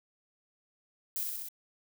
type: noise with echo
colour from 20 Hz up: violet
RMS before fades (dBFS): -34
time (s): 1.16-1.23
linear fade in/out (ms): 0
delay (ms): 64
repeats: 4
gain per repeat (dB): -2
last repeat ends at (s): 1.486
effects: none